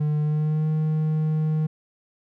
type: tone with pitch glide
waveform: triangle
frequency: 150.3 to 155.6 Hz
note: D3 to D#3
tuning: +40 to 0 cents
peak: -18 dBFS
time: 0-1.67 s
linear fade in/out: 10 ms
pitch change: +60 cents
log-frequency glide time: 0.19-0.68 s
effects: none